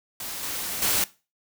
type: noise with level steps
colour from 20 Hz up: white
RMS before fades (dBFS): -34 / -31 / -23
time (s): 0.2-1.04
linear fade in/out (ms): 2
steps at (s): 0.43 / 0.82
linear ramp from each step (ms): 2
effects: noise-tail reverb RT60 0.3 s tail -19 dB re dry